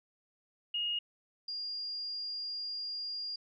sine tone pair in turn, 2864 / 4817 Hz, F7 / D8, +43 / +43 cents, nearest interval major sixth, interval 900 cents, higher second, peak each -31 / -36 dBFS, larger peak first, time 0.74-0.99 / 1.48-3.36 s, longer second, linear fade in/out 5 ms, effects none

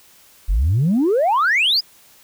sine exponential sweep, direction up, 41.2 to 5180 Hz, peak -12 dBFS, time 0.48-1.81 s, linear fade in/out 20 ms, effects tanh soft clip ceiling -11 dBFS + white hiss -50 dBFS RMS until 2.23 s

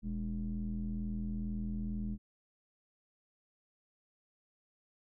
square tone with low-pass filter, 41.11 Hz, E1, 4 cents flat, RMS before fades -37 dBFS, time 0.02-2.18 s, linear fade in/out 50 ms, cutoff 220 Hz, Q 8, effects none

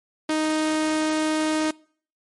sawtooth tone, 311.1 Hz, D#4, in tune, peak -17 dBFS, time 0.29-1.71 s, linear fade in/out 5 ms, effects noise-tail reverb RT60 0.5 s tail -24 dB re dry + MP3 48 kbps

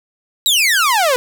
sawtooth exponential sweep, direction down, 3984 to 481.8 Hz, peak -8 dBFS, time 0.46-1.16 s, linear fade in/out 0 ms, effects none

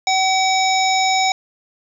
harmonic tone, 760 Hz, F#5, 46 cents sharp, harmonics 1 / 3 / 5 / 7 / 9, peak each -16 / -21 / -23 / -24 / -26 dBFS, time 0.07-1.32 s, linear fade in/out 2 ms, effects 8-bit

